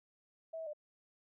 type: tone with pitch steps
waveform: sine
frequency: 650 / 646 / 599 Hz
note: E5 / E5 / D5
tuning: -24 / -35 / +34 cents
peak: -40 dBFS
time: 0.53-0.734 s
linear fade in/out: 10 ms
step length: 68 ms
effects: none